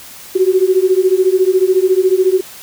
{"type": "beating tone pair", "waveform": "sine", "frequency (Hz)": [367.3, 381.3], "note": ["F#4", "G4"], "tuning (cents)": [-13, -48], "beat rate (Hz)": 14, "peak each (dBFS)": -12, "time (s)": [0.35, 2.41], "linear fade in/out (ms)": 10, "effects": ["white hiss -35 dBFS RMS until 2.62 s"]}